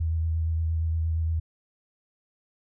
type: tone with vibrato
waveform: sine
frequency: 81.1 Hz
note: E2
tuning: 28 cents flat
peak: -23 dBFS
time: 0-1.4 s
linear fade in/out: 10 ms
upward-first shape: sine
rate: 8.6 Hz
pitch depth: 22 cents each way
effects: none